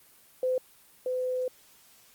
sine tone pair in turn, 511 / 507.2 Hz, C5 / B4, -41 / +46 cents, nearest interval unison, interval 13 cents, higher first, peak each -24 / -27 dBFS, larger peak first, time 0.43-0.58 / 1.06-1.48 s, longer second, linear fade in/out 2 ms, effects white hiss -58 dBFS RMS until 2.14 s + Opus 24 kbps

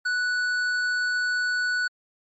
sine tone with hard clipping, 1480 Hz, F#6, in tune, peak -24 dBFS, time 0.05-1.88 s, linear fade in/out 10 ms, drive 8 dB, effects MP3 32 kbps

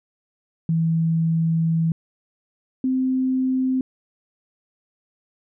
sine tone pair in turn, 163.5 / 259.5 Hz, E3 / C4, -14 / -14 cents, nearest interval minor sixth, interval 800 cents, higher second, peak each -17 / -18 dBFS, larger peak first, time 0.69-1.92 / 2.84-3.81 s, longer first, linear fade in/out 2 ms, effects none

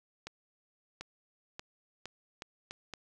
accelerating click train, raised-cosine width 0.2 ms, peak -24 dBFS, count 7, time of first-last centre 0.27-2.937 s, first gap 740 ms, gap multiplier 0.79, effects none

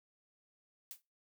blue noise with exponential decay, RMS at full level -42 dBFS, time 0.91-1.02 s, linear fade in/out 0 ms, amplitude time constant 22 ms, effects noise-tail reverb RT60 0.3 s tail -26 dB re dry

